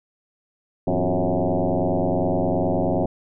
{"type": "tone with frequency modulation", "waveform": "sine", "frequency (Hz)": 190.5, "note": "G3", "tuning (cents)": -49, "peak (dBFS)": -18, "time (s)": [0.87, 3.06], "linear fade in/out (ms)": 5, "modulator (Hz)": 89.6, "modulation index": 6.1, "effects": []}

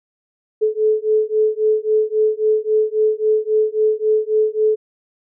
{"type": "beating tone pair", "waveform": "sine", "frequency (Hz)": [430, 433.7], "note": ["A4", "A4"], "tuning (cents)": [-40, -25], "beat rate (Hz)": 3.7, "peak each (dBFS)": -17, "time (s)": [0.61, 4.76], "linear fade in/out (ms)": 20, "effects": []}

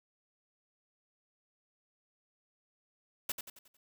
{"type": "noise with echo", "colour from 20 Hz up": "white", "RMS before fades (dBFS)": -34, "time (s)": [3.29, 3.32], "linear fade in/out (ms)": 5, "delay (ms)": 90, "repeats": 5, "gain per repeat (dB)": -7, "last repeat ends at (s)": 3.77, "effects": []}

